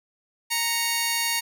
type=tone pair together; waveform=10% pulse; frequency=932.9 / 2217 Hz; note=A#5 / C#7; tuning=+1 / 0 cents; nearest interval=octave + minor third; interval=1499 cents; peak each=-17 dBFS; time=0.5-1.41 s; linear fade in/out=20 ms; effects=none